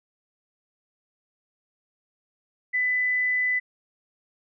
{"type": "tone", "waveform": "sine", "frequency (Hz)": 1999, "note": "B6", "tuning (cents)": 20, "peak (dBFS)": -21, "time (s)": [2.73, 3.6], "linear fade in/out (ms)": 20, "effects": []}